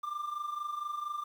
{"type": "tone with amplitude modulation", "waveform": "triangle", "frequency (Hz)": 1190, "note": "D6", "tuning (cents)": 22, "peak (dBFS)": -29, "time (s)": [0.03, 1.24], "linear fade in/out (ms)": 10, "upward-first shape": "sine", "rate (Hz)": 24.3, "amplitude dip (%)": 70, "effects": ["tanh soft clip ceiling -25 dBFS", "10-bit"]}